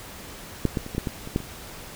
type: clicks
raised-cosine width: 3 ms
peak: -7 / -11 / -22 / -19 / -11 / -14 / -22 / -9 / -24 dBFS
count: 9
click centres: 0.653 / 0.772 / 0.864 / 0.949 / 0.981 / 1.072 / 1.274 / 1.361 / 1.403 s
effects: pink hiss -41 dBFS RMS until 1.95 s